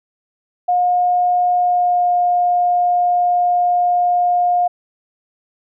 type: tone with pitch glide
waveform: sine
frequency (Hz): 716 to 710.6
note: F5 to F5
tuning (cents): +43 to +30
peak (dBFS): -12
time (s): 0.68-4.68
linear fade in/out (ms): 10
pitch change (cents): -13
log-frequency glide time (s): 1.54-2.13
effects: none